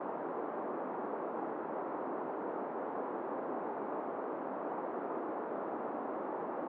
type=band-pass noise; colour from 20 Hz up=pink; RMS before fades=-39 dBFS; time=0-6.68 s; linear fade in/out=10 ms; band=280 to 1100 Hz; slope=24 dB/octave; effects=none